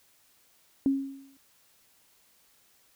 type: tone with exponential decay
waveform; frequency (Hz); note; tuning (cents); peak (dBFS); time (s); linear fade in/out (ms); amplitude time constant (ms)
sine; 272.7; C#4; -28; -19; 0.86-1.37; 1; 110
effects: white hiss -64 dBFS RMS until 2.95 s